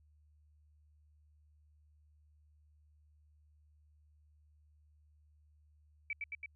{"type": "tone with echo", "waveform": "sine", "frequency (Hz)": 2300, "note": "D7", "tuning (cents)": -37, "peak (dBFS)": -35, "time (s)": [6.1, 6.13], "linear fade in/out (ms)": 2, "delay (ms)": 110, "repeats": 3, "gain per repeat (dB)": -2, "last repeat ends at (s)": 6.46, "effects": ["added 75 Hz sine -64 dBFS peak until 6.55 s"]}